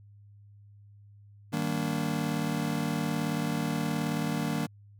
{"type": "chord", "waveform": "square", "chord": "Eb major seventh", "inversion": "none", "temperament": "just", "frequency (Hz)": [155.56, 194.45, 233.3, 291.7], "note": ["Eb3", "G3", "Bb3", "D4"], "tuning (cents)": [0, -14, 2, -12], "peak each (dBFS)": [-33, -36, -34, -36], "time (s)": [1.52, 4.67], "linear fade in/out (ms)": 20, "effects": ["added 102 Hz sine -51 dBFS peak until 4.99 s"]}